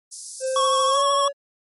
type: high-pass noise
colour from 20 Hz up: white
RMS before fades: -33 dBFS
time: 0.11-1.03 s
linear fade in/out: 20 ms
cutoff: 4800 Hz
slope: 48 dB/octave
type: tone with pitch glide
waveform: triangle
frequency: 523.3 to 564.1 Hz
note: C5 to C#5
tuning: 0 to +30 cents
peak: -20 dBFS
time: 0.4-1.33 s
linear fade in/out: 50 ms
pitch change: +130 cents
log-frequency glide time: 0.89-0.99 s
type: tone with vibrato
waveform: square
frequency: 1107 Hz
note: C#6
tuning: 3 cents flat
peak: -19 dBFS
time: 0.56-1.28 s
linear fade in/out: 2 ms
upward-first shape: triangle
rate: 13 Hz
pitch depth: 37 cents each way
effects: MP3 48 kbps